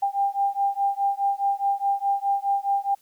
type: beating tone pair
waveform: sine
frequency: 794 / 798.8 Hz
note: G5 / G5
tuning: +22 / +32 cents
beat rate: 4.8 Hz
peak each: -24 dBFS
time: 0.02-2.95 s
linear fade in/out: 10 ms
effects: white hiss -61 dBFS RMS until 3.01 s